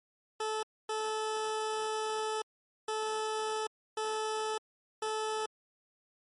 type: tone bursts at uneven times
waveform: 20% pulse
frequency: 434.8 Hz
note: A4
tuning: 21 cents flat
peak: -27 dBFS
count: 5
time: 0.4-0.63 / 0.89-2.42 / 2.88-3.67 / 3.97-4.58 / 5.02-5.46 s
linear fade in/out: 5 ms
effects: MP3 48 kbps